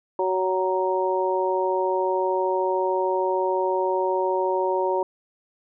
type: harmonic tone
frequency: 186.6 Hz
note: F#3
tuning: 15 cents sharp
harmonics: 2 / 3 / 4 / 5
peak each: -24 / -26 / -33 / -25 dBFS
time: 0.19-5.03 s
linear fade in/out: 2 ms
effects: none